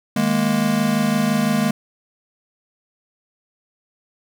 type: chord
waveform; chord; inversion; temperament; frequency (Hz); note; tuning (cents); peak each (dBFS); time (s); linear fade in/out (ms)
square; D# suspended fourth; none; just; 155.56 / 207.4 / 233.3; D#3 / G#3 / A#3; 0 / -2 / +2; -26 / -20 / -21; 0.16-1.71; 5
effects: none